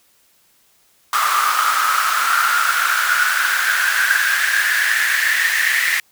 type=noise with high-pass filter sweep; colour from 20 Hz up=pink; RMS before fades=-17 dBFS; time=1.13-6 s; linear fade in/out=2 ms; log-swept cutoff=1200 to 1900 Hz; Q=9.9; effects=white hiss -57 dBFS RMS until 6.11 s